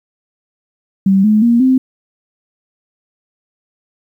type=tone with pitch steps; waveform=sine; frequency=193.5 / 213.5 / 235.5 / 259.8 Hz; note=G3 / G#3 / A#3 / C4; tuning=-22 / +48 / +18 / -12 cents; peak=-7 dBFS; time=1.06-1.78 s; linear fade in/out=5 ms; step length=180 ms; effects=8-bit